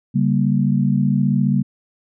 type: chord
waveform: sine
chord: G diminished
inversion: second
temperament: just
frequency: 141.12 / 196 / 235.2 Hz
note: Db3 / G3 / Bb3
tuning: +31 / 0 / +16 cents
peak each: -18 / -18 / -20 dBFS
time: 0.14-1.63 s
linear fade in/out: 20 ms
effects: none